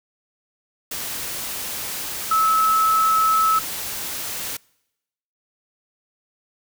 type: tone in noise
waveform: sine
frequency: 1300 Hz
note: E6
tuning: 24 cents flat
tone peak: -15 dBFS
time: 2.31-3.59 s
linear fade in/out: 5 ms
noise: white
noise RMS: -29 dBFS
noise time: 0.91-4.57 s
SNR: +11 dB
effects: noise-tail reverb RT60 0.9 s tail -26 dB re dry